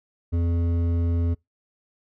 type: tone with hard clipping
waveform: sine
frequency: 85 Hz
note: F2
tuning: 46 cents flat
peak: -22 dBFS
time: 0.32-1.35 s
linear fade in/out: 20 ms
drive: 10 dB
effects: noise-tail reverb RT60 0.2 s tail -26 dB re dry